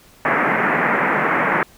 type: band-pass noise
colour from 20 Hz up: white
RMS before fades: -18 dBFS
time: 0.25-1.63 s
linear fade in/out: 2 ms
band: 140 to 2100 Hz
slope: 48 dB/octave
effects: pink hiss -49 dBFS RMS until 1.77 s

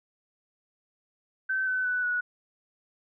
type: tone with pitch steps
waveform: sine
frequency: 1539 / 1514.3 / 1490 / 1466.1 Hz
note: G6 / F#6 / F#6 / F#6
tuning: -32 / +40 / +12 / -16 cents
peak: -25 dBFS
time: 1.49-2.21 s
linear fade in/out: 10 ms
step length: 180 ms
effects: none

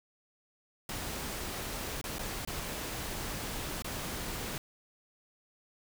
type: noise with dropouts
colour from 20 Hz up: pink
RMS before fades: -38 dBFS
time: 0.89-4.58 s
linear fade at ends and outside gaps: 2 ms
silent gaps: 2.014-2.04 / 2.185-2.192 / 2.45-2.474 / 3.822-3.844 s
effects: none

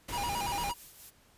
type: noise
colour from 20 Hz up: pink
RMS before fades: -39 dBFS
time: 0.08-0.72 s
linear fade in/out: 10 ms
type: tone with vibrato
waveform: square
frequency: 880 Hz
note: A5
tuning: in tune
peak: -33 dBFS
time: 0.12-0.74 s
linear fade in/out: 20 ms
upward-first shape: square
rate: 8.7 Hz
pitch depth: 150 cents each way
type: noise with tremolo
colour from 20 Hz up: blue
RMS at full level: -48 dBFS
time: 0.33-1.11 s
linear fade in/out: 20 ms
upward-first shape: sine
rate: 4.5 Hz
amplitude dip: 50%
effects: pink hiss -63 dBFS RMS until 1.37 s + resampled to 32000 Hz

